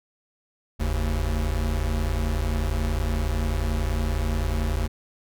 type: tone pair together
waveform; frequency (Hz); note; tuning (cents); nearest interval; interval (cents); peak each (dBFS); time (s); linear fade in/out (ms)
square; 44.92 / 76; F1 / D#2; +50 / -40; major sixth; 910; -26; 0.79-4.88; 20
effects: none